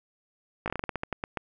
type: slowing click train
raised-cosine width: 0.5 ms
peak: -15 dBFS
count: 13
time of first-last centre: 0.66-1.372 s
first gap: 18 ms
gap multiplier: 1.2
effects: none